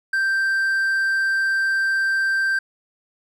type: tone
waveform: triangle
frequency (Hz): 1569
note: G6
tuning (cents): +1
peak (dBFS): -16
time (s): 0.13-2.59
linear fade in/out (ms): 5
effects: none